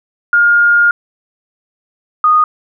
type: tone pair in turn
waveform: sine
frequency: 1417 / 1235.8 Hz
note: F6 / D#6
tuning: +25 / -12 cents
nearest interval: major second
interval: 237 cents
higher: first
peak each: -6 dBFS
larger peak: neither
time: 0.33-0.91 / 2.24-2.44 s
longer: first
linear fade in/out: 2 ms
effects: none